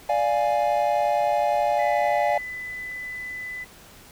triangle chord, D diminished, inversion none, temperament equal, 587.3 / 698.5 / 830.6 Hz, D5 / F5 / Ab5, 0 / 0 / 0 cents, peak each -22 dBFS, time 0.09-2.38 s, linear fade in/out 5 ms
sine tone, 2000 Hz, B6, 21 cents sharp, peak -31 dBFS, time 1.78-3.65 s, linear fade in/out 20 ms
effects pink hiss -48 dBFS RMS until 4.11 s

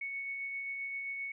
sine tone with tremolo, 2217 Hz, C#7, in tune, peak -35 dBFS, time 0.01-1.32 s, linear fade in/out 5 ms, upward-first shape sine, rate 7.6 Hz, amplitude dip 25%, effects none

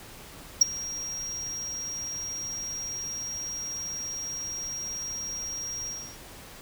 triangle tone with ADSR envelope, 5630 Hz, F8, 13 cents sharp, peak -9 dBFS, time 0.61-6.18 s, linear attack 8 ms, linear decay 14 ms, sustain -22 dB, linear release 300 ms, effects pink hiss -46 dBFS RMS until 6.61 s

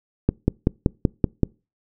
click train, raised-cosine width 3 ms, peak -3 dBFS, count 7, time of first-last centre 0.29-1.433 s, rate 5.25 Hz, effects noise-tail reverb RT60 0.3 s tail -26 dB re dry

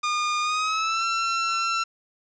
sawtooth tone with pitch glide, 1216 to 1349.2 Hz, D#6 to E6, -40 to +40 cents, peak -19 dBFS, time 0.03-1.84 s, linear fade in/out 10 ms, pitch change +180 cents, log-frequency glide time 0.41-1.04 s, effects resampled to 16000 Hz + 8-bit

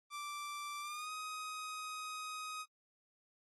sawtooth tone with pitch glide, 1172 to 1256.1 Hz, D6 to D#6, -4 to +16 cents, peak -38 dBFS, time 0.1-2.66 s, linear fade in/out 50 ms, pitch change +120 cents, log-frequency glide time 0.81-1.11 s, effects AAC 32 kbps

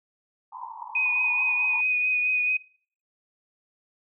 white band-pass noise, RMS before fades -39 dBFS, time 0.52-1.81 s, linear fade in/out 5 ms, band 880 to 1000 Hz, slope 96 dB/octave
sine tone with vibrato, 2489 Hz, D#7, in tune, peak -21 dBFS, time 0.95-2.57 s, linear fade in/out 5 ms, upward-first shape triangle, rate 4.6 Hz, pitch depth 23 cents each way
effects noise-tail reverb RT60 0.5 s tail -24 dB re dry

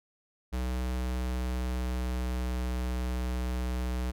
square tone with pitch glide, 62.7 to 62.12 Hz, B1 to B1, +27 to +11 cents, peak -30 dBFS, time 0.52-4.12 s, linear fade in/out 20 ms, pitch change -16 cents, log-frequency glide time 0.92-2.57 s, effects none

